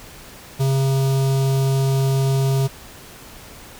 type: tone with notch filter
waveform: square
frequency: 134.9 Hz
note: C#3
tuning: 47 cents flat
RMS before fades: -18 dBFS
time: 0.59-2.68 s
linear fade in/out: 20 ms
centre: 1800 Hz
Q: 0.68
effects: pink hiss -41 dBFS RMS until 3.79 s